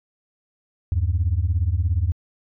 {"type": "beating tone pair", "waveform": "sine", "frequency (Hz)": [77.78, 94.78], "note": ["D#2", "F#2"], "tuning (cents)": [0, 42], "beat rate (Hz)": 17, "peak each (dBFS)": [-20, -20], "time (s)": [0.92, 2.12], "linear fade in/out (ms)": 0, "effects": ["tanh soft clip ceiling -12 dBFS"]}